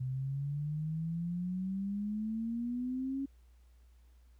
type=exponential sweep; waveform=sine; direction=up; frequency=127 to 276.1 Hz; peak=-33 dBFS; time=0-3.26 s; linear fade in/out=10 ms; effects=added 60 Hz sine -58 dBFS peak until 4.39 s + pink hiss -75 dBFS RMS until 4.39 s